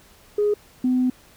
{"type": "tone pair in turn", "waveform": "sine", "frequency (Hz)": [415.3, 253.3], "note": ["G#4", "B3"], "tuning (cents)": [0, 44], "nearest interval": "major sixth", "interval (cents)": 856, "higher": "first", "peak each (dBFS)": -16, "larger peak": "neither", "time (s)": [[0.38, 0.54], [0.84, 1.1]], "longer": "second", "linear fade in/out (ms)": 5, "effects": ["tanh soft clip ceiling -12 dBFS", "pink hiss -52 dBFS RMS until 1.36 s"]}